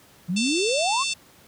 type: exponential sweep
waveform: sine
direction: up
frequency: 164.81 to 1150 Hz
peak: -22 dBFS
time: 0.28-1.04 s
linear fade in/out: 20 ms
type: harmonic tone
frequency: 891 Hz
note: A5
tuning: 22 cents sharp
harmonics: 3 / 4 / 5 / 6 / 7 / 8 / 9 / 10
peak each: -28 / -30 / -32 / -34 / -35 / -36 / -37 / -38 dBFS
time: 0.36-1.14 s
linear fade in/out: 10 ms
effects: pink hiss -53 dBFS RMS until 1.47 s + high-pass 80 Hz 12 dB/octave